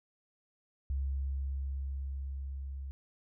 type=tone with level ramp; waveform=sine; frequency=68 Hz; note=C#2; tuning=33 cents flat; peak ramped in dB=-30 to -38 dBFS; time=0.9-2.91 s; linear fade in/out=0 ms; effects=none